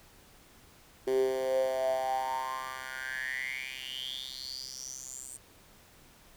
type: tone with high-pass filter sweep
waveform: 10% pulse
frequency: 130.81 Hz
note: C3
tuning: in tune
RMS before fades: -34 dBFS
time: 1.07-5.37 s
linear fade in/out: 5 ms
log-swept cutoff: 360 to 8400 Hz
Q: 9.9
effects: pink hiss -58 dBFS RMS until 6.36 s